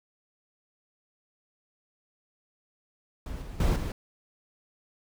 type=noise with level steps; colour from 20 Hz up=brown; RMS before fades=-37 / -40 / -24 / -31 dBFS; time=3.26-3.92 s; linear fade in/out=2 ms; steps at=3.42 / 3.6 / 3.76 s; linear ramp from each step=2 ms; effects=none